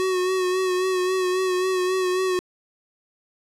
square tone with vibrato, 370 Hz, F#4, in tune, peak -21 dBFS, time 0-2.39 s, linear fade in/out 0 ms, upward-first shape sine, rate 3.7 Hz, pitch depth 33 cents each way, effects low-pass 10000 Hz 12 dB/octave + 10-bit

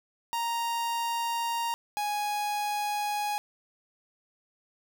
45% pulse tone pair in turn, 932.3 / 830.6 Hz, A#5 / G#5, 0 / 0 cents, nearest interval major second, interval 200 cents, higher first, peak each -28 dBFS, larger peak neither, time 0.33-1.74 / 1.97-3.38 s, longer neither, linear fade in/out 0 ms, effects none

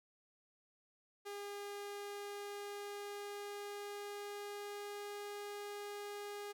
sawtooth tone with pitch glide, 406.1 to 409.9 Hz, G#4 to G#4, -39 to -23 cents, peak -40 dBFS, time 1.25-6.53 s, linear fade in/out 20 ms, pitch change +16 cents, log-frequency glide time 1.6-5.29 s, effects none

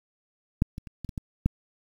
clicks, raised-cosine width 5 ms, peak -8 / -23 / -29 / -24 / -23 / -19 / -9 dBFS, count 7, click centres 0.621 / 0.781 / 0.872 / 1.047 / 1.092 / 1.178 / 1.46 s, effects 8-bit

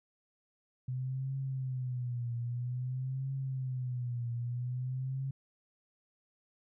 sine tone with vibrato, 126.5 Hz, B2, 42 cents sharp, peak -33 dBFS, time 0.88-5.31 s, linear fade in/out 5 ms, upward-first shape triangle, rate 0.51 Hz, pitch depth 120 cents each way, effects none

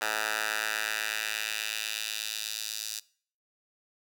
10% pulse tone with high-pass filter sweep, 108.2 Hz, A2, 29 cents flat, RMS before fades -33 dBFS, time 0.01-3 s, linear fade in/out 10 ms, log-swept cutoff 1100 to 5000 Hz, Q 1.4, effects noise-tail reverb RT60 0.5 s tail -22 dB re dry

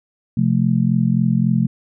sine chord, F major, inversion second, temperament just, 130.96 / 174.61 / 218.3 Hz, C3 / F3 / A3, +2 / 0 / -13 cents, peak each -18 dBFS, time 0.37-1.67 s, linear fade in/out 5 ms, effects none

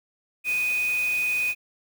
sine tone in noise, 2489 Hz, D#7, in tune, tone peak -22 dBFS, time 0.44-1.55 s, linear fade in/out 50 ms, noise white, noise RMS -38 dBFS, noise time 0.44-1.55 s, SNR +13 dB, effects none

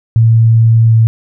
sine tone with pitch glide, 113.7 to 112.72 Hz, A#2 to A2, -43 to +42 cents, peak -4 dBFS, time 0.16-1.07 s, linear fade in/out 0 ms, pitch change -15 cents, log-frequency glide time 0.87-0.93 s, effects none

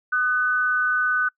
sine tone pair together, 1237.7 / 1500 Hz, D#6 / F#6, -9 / +23 cents, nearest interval minor third, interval 332 cents, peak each -26 / -19 dBFS, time 0.12-1.29 s, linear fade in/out 10 ms, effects noise-tail reverb RT60 0.1 s tail -26 dB re dry

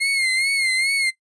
35% pulse tone with vibrato, 2135 Hz, C7, 34 cents sharp, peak -16 dBFS, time 0-1.11 s, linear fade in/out 20 ms, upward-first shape sine, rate 2.4 Hz, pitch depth 69 cents each way, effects noise-tail reverb RT60 0.1 s tail -17 dB re dry + resampled to 24000 Hz

